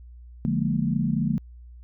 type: chord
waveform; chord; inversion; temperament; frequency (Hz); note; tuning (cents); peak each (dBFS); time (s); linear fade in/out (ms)
sine; Bb dominant seventh; first; just; 145.68 / 174.81 / 209.8 / 233.1; D3 / F3 / Ab3 / Bb3; -14 / +2 / +18 / 0; -27; 0.45-1.38; 0
effects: added 60 Hz sine -42 dBFS peak until 1.83 s